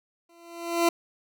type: tone with exponential growth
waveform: 20% pulse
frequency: 339.6 Hz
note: F4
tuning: 48 cents flat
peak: -13 dBFS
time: 0.29-0.89 s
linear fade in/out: 5 ms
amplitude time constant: 130 ms
effects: none